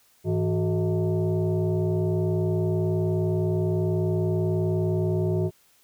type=tone with frequency modulation; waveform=sine; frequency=102.8 Hz; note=G#2; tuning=17 cents flat; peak=-21 dBFS; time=0.24-5.51 s; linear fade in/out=50 ms; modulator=265 Hz; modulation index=1.4; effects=white hiss -61 dBFS RMS until 5.83 s